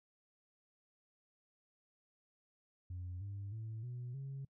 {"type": "tone with pitch steps", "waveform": "sine", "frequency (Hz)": [90, 99.86, 110.8, 122.94, 136.41], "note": ["F#2", "G2", "A2", "B2", "C#3"], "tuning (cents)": [-47, 33, 13, -7, -27], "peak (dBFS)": -40, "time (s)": [2.9, 4.45], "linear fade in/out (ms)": 5, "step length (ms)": 310, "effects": ["noise-tail reverb RT60 0.1 s tail -26 dB re dry", "tanh soft clip ceiling -39 dBFS"]}